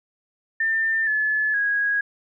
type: tone with pitch steps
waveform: sine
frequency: 1795 / 1721.9 / 1651.7 Hz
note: A6 / A6 / G#6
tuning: +34 / -38 / -10 cents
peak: -19 dBFS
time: 0.6-2.01 s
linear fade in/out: 5 ms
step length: 470 ms
effects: none